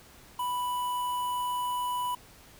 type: tone with notch filter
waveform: square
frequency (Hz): 987.8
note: B5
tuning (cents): 0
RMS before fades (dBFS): -31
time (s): 0.39-2.15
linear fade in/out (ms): 5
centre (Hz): 5200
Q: 0.67
effects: pink hiss -54 dBFS RMS until 2.59 s